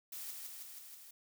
blue noise with echo, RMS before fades -45 dBFS, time 0.12-0.31 s, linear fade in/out 5 ms, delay 160 ms, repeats 5, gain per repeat -2 dB, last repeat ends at 1.11 s, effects none

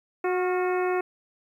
harmonic tone with a mistuned harmonic, 365 Hz, F#4, 24 cents flat, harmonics 1 / 2 / 3 / 4 / 5 / 6 / 7, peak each -24 / -30 / -34 / -36 / -38 / -40 / -41 dBFS, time 0.24-1.01 s, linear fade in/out 5 ms, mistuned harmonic 4, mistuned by -57 cents, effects 10-bit

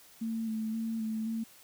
sine tone with vibrato, 222.6 Hz, A3, 20 cents sharp, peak -31 dBFS, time 0.21-1.44 s, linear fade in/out 10 ms, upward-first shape square, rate 1.9 Hz, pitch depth 22 cents each way, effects white hiss -57 dBFS RMS until 1.63 s

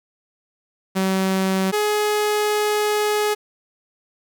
sawtooth tone pair in turn, 190.3 / 420.4 Hz, F#3 / G#4, +49 / +21 cents, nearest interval octave + major second, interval 1372 cents, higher second, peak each -14 dBFS, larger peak neither, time 0.95-1.72 / 1.72-3.35 s, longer second, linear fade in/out 20 ms, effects 9-bit

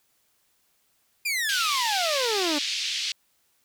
sawtooth exponential sweep, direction down, 2461 to 281.9 Hz, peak -21 dBFS, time 1.25-2.59 s, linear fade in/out 10 ms
white band-pass noise, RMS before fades -29 dBFS, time 1.49-3.12 s, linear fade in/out 2 ms, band 2500 to 5000 Hz, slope 24 dB/octave
effects white hiss -68 dBFS RMS until 3.64 s

